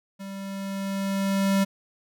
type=tone with level ramp; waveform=square; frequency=195.6 Hz; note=G3; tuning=4 cents flat; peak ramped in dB=-36 to -19 dBFS; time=0.19-1.65 s; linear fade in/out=20 ms; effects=none